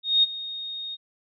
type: tone with ADSR envelope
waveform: sine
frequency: 3714 Hz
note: A#7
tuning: 7 cents flat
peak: -14 dBFS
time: 0.03-0.97 s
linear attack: 200 ms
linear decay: 25 ms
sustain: -17 dB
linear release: 34 ms
effects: none